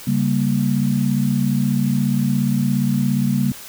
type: chord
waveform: sine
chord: G diminished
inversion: second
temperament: equal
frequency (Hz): 138.59 / 196 / 233.1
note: Db3 / G3 / Bb3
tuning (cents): 0 / 0 / 0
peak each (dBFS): -20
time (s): 0.07-3.52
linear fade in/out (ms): 5
effects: white hiss -37 dBFS RMS until 3.68 s